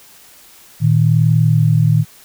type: tone pair together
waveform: sine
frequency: 114.77 / 155.56 Hz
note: A#2 / D#3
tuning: -27 / 0 cents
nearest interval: perfect fourth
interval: 527 cents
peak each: -12 dBFS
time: 0.8-2.05 s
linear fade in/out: 50 ms
effects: white hiss -44 dBFS RMS until 2.24 s